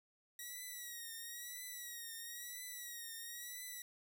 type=tone with vibrato; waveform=5% pulse; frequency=1911 Hz; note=A#6; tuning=43 cents sharp; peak=-36 dBFS; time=0.39-3.82 s; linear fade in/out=2 ms; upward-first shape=triangle; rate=1 Hz; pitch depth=84 cents each way; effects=none